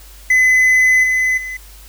triangle tone with level steps, 2021 Hz, B6, 39 cents sharp, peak -7 / -11 / -22 dBFS, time 0.3-1.57 s, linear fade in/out 5 ms, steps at 1.03 / 1.37 s, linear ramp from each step 10 ms, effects added 50 Hz sine -38 dBFS peak until 1.88 s + white hiss -43 dBFS RMS until 1.88 s

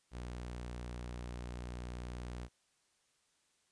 sawtooth tone, 60.5 Hz, B1, 35 cents flat, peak -38 dBFS, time 0.11-2.49 s, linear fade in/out 50 ms, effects white hiss -75 dBFS RMS until 3.71 s + resampled to 22050 Hz

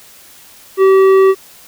sine tone with tanh clipping, 384.1 Hz, G4, 35 cents flat, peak -7 dBFS, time 0.77-1.35 s, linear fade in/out 50 ms, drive 11 dB, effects white hiss -41 dBFS RMS until 1.67 s

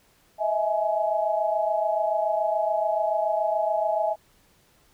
sine tone cluster, 632 / 659 / 841 Hz, D#5 / E5 / G#5, +27 / -1 / +22 cents, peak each -26 dBFS, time 0.38-4.16 s, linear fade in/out 50 ms, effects pink hiss -61 dBFS RMS until 4.93 s

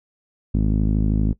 sawtooth tone with low-pass filter, 52.7 Hz, G#1, 26 cents sharp, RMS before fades -19 dBFS, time 0.54-1.33 s, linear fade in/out 5 ms, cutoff 240 Hz, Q 2.4, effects noise-tail reverb RT60 0.1 s tail -19 dB re dry

